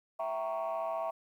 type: chord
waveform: sine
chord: E diminished seventh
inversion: none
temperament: equal with one note detuned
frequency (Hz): 659.3 / 773.6 / 932.3 / 1108.7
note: E5 / G5 / Bb5 / Db6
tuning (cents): 0 / -23 / 0 / 0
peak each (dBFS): -33 / -39 / -39 / -39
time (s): 0.19-1.11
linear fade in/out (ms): 10
effects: tanh soft clip ceiling -27 dBFS + 11-bit